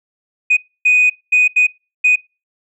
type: tone bursts at uneven times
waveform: sine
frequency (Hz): 2489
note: D#7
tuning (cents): 0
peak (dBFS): -7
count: 5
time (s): 0.5-0.57 / 0.85-1.1 / 1.32-1.48 / 1.56-1.67 / 2.04-2.16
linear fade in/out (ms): 10
effects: noise-tail reverb RT60 0.3 s tail -25 dB re dry + tanh soft clip ceiling -5 dBFS